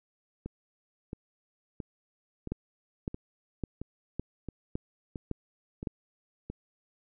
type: two click trains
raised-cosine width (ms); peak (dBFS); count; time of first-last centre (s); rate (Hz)
3; -24 / -19; 10 / 7; 0.46-6.5 / 2.52-5.872; 1.49 / 1.79
effects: none